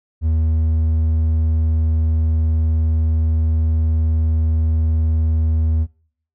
sine tone with hard clipping, 79.8 Hz, D#2, 44 cents sharp, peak -15 dBFS, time 0.21-5.87 s, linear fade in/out 50 ms, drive 3 dB, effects noise-tail reverb RT60 0.6 s tail -25 dB re dry

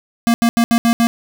square tone bursts at uneven times, 233.1 Hz, A#3, in tune, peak -11 dBFS, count 6, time 0.27-0.34 / 0.42-0.49 / 0.57-0.64 / 0.71-0.78 / 0.85-0.93 / 1-1.07 s, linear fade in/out 0 ms, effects none

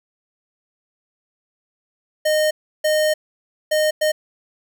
square tone bursts at uneven times, 615 Hz, D#5, 20 cents flat, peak -16 dBFS, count 4, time 2.25-2.51 / 2.84-3.14 / 3.71-3.91 / 4.01-4.12 s, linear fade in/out 10 ms, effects none

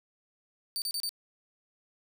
sawtooth tone bursts, 4594 Hz, D8, 39 cents flat, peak -28 dBFS, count 4, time 0.76-1.092 s, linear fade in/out 0 ms, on 59 ms, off 32 ms, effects none

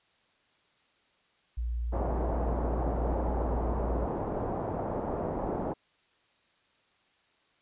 sine tone, 58.7 Hz, A#1, 13 cents sharp, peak -29 dBFS, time 1.57-4.06 s, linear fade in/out 10 ms
white low-pass noise, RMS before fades -33 dBFS, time 1.92-5.74 s, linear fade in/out 20 ms, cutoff 800 Hz, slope 24 dB/octave
effects white hiss -68 dBFS RMS until 7.61 s + resampled to 8000 Hz

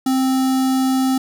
square tone with notch filter, 262.2 Hz, C4, 4 cents sharp, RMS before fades -17 dBFS, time 0.06-1.18 s, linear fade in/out 5 ms, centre 2200 Hz, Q 1.2, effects none

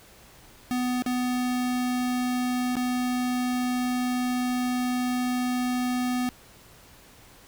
square tone with dropouts, 249.2 Hz, B3, 16 cents sharp, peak -25 dBFS, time 0.71-6.29 s, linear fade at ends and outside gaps 0 ms, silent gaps 1.022-1.062 / 2.755-2.767 s, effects pink hiss -52 dBFS RMS until 7.47 s

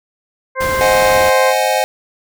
harmonic tone, 523.3 Hz, C5, in tune, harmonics 1 / 2 / 3 / 4, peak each -18 / -19 / -23 / -24 dBFS, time 0.55-1.54 s, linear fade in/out 50 ms
pink noise, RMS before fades -24 dBFS, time 0.6-1.3 s, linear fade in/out 10 ms
square chord, Ab dominant seventh, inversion first, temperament equal, 523.3 / 622.3 / 740 / 830.6 Hz, C5 / Eb5 / Gb5 / Ab5, 0 / 0 / 0 / 0 cents, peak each -19 dBFS, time 0.81-1.84 s, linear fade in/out 0 ms
effects none

